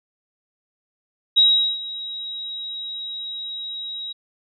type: tone with ADSR envelope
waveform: sine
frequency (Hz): 3827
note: A#7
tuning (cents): +45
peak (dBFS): -10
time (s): 1.36-4.13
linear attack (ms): 19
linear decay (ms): 400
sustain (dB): -18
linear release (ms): 14
effects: none